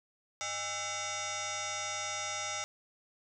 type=tone with frequency modulation; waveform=sine; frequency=2239 Hz; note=C#7; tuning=17 cents sharp; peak=-34 dBFS; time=0.41-2.64 s; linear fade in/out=0 ms; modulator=713 Hz; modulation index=6.6; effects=none